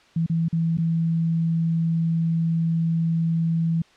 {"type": "tone with dropouts", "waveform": "sine", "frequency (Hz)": 164.81, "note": "E3", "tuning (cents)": 0, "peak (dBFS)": -19, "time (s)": [0.16, 3.82], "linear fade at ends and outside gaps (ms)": 5, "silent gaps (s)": [[0.263, 0.297], [0.484, 0.527], [0.773, 0.783]], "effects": ["white hiss -55 dBFS RMS until 3.96 s", "low-pass 4000 Hz 12 dB/octave"]}